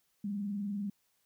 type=tone with vibrato; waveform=sine; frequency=202.3 Hz; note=G#3; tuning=45 cents flat; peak=-33 dBFS; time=0.24-0.9 s; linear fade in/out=5 ms; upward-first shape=triangle; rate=20 Hz; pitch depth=100 cents each way; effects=white hiss -75 dBFS RMS until 1.25 s